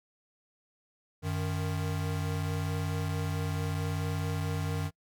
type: tone pair together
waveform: square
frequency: 93.4 / 154.15 Hz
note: F#2 / D#3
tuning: +17 / -16 cents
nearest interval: major sixth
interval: 867 cents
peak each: -33 / -34 dBFS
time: 1.22-4.91 s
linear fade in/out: 50 ms
effects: noise-tail reverb RT60 0.1 s tail -24 dB re dry